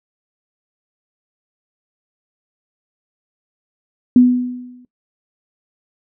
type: tone with exponential decay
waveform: sine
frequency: 248.2 Hz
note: B3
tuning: 9 cents sharp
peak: -3 dBFS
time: 4.16-4.85 s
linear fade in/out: 2 ms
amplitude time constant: 150 ms
effects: noise-tail reverb RT60 0.1 s tail -18 dB re dry